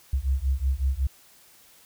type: beating tone pair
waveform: sine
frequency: 64.3 / 69.7 Hz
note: C2 / C#2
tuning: -30 / +10 cents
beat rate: 5.4 Hz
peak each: -25 dBFS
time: 0.13-1.07 s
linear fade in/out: 5 ms
effects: white hiss -55 dBFS RMS until 1.85 s